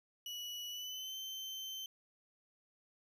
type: tone with pitch glide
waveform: 35% pulse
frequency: 2938 to 3095 Hz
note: F#7 to G7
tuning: -13 to -23 cents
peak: -40 dBFS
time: 0.26-1.86 s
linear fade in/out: 2 ms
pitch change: +90 cents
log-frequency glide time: 0.69-1.16 s
effects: none